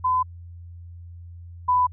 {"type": "tone pair in turn", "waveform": "sine", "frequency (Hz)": [1014, 996.6], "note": ["B5", "B5"], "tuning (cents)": [45, 15], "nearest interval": "unison", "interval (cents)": 30, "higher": "first", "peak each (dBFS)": [-18, -16], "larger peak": "second", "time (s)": [[0.04, 0.23], [1.68, 1.87]], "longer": "neither", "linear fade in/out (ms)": 10, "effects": ["added 86 Hz sine -38 dBFS peak until 1.92 s"]}